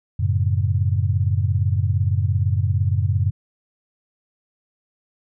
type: chord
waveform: sine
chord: F# minor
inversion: none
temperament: equal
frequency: 92.5 / 110 / 138.59 Hz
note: F#2 / A2 / C#3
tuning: 0 / 0 / 0 cents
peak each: -19 / -21 / -25 dBFS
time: 0.19-3.31 s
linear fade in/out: 10 ms
effects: none